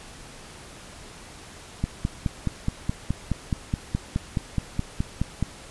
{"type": "click train", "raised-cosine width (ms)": 5, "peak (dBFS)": -11, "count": 18, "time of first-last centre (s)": [1.84, 5.426], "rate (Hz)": 4.74, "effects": ["pink hiss -44 dBFS RMS until 5.7 s", "resampled to 24000 Hz"]}